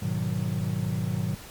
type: chord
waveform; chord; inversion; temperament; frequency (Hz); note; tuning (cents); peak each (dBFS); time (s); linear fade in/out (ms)
triangle; G# minor seventh; none; equal; 103.83 / 123.47 / 155.56 / 185; G#2 / B2 / D#3 / F#3; 0 / 0 / 0 / 0; -29; 0.02-1.35; 5
effects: pink hiss -44 dBFS RMS until 1.5 s + MP3 96 kbps